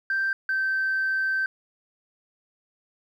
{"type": "tone pair in turn", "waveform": "sine", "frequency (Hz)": [1568, 1551.8], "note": ["G6", "G6"], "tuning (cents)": [0, -18], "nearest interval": "unison", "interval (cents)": 18, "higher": "first", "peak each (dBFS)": -21, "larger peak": "neither", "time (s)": [[0.1, 0.33], [0.49, 1.46]], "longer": "second", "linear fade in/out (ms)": 2, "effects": ["tanh soft clip ceiling -19 dBFS", "10-bit"]}